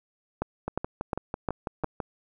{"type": "two click trains", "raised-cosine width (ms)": 1, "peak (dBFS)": [-16, -13], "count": [9, 5], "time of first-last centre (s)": [[0.68, 2.002], [0.42, 1.843]], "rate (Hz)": [6.05, 2.81], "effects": []}